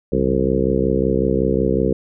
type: harmonic tone with a mistuned harmonic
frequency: 65.41 Hz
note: C2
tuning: in tune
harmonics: 1 / 2 / 3 / 4 / 5 / 6 / 7 / 8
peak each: -25 / -26 / -22 / -24 / -24 / -22 / -21 / -26 dBFS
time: 0.12-1.93 s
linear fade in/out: 5 ms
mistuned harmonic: 2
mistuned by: +98 cents
effects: none